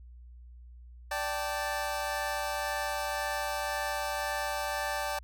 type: chord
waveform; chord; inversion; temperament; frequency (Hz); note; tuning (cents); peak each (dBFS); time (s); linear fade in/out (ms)
25% pulse; D suspended fourth; none; equal with one note detuned; 587.3 / 778.1 / 880; D5 / G5 / A5; 0 / -13 / 0; -32; 1.11-5.19; 5
effects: added 60 Hz sine -47 dBFS peak until 5.23 s